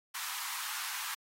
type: high-pass noise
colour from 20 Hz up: pink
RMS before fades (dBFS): -39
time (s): 0.14-1.15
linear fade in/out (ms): 10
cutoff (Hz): 900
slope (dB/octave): 48
effects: AAC 48 kbps